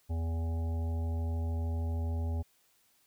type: harmonic tone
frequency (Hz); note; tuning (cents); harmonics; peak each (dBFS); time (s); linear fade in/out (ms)
82.41; E2; 0; 1 / 3 / 5 / 7 / 9 / 10; -30 / -43 / -49 / -50 / -54 / -52; 0.09-2.43; 20
effects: white hiss -69 dBFS RMS until 3.06 s